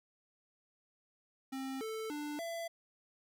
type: tone with pitch steps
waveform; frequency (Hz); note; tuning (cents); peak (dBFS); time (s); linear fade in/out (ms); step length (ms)
square; 266.3 / 440.8 / 295.8 / 671; C4 / A4 / D4 / E5; +31 / +3 / +13 / +31; -39; 1.52-2.68; 10; 290
effects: none